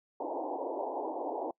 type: band-pass noise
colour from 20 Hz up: white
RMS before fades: -36 dBFS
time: 0.2-1.51 s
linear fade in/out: 2 ms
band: 270 to 940 Hz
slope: 96 dB/octave
effects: noise-tail reverb RT60 0.1 s tail -25 dB re dry